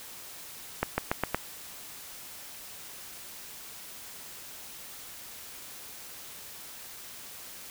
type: accelerating click train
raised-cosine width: 0.5 ms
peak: -10 dBFS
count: 5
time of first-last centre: 0.83-1.346 s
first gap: 150 ms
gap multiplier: 0.9
effects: white hiss -45 dBFS RMS until 7.7 s